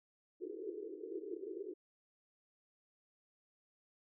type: band-pass noise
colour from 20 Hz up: white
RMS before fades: -45 dBFS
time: 0.4-1.74 s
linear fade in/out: 20 ms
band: 320 to 450 Hz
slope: 96 dB/octave
effects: none